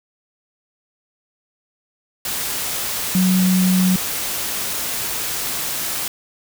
sine tone in noise, 184.9 Hz, F#3, 1 cent flat, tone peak -13 dBFS, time 3.15-3.96 s, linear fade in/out 2 ms, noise white, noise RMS -24 dBFS, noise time 2.25-6.08 s, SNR +8 dB, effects none

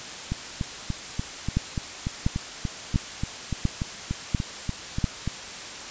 two click trains, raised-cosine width 5 ms, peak -14 / -9 dBFS, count 18 / 6, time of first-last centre 0.32-5.276 / 1.57-5.042 s, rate 3.43 / 1.44 Hz, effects white hiss -37 dBFS RMS until 5.9 s + resampled to 16000 Hz

